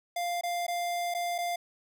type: tone with dropouts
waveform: square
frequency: 698 Hz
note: F5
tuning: 1 cent flat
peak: -30 dBFS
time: 0.16-1.56 s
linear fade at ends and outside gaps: 5 ms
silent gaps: 0.411-0.434 / 0.667-0.68 / 1.141-1.147 / 1.382-1.385 s
effects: none